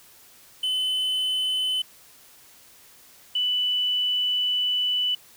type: tone pair in turn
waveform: triangle / sine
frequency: 3029 / 2980 Hz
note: F#7 / F#7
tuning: +40 / +12 cents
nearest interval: unison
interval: 28 cents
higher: first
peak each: -21 dBFS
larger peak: neither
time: 0.63-1.82 / 3.35-5.15 s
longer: second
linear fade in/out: 5 ms
effects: white hiss -52 dBFS RMS until 5.36 s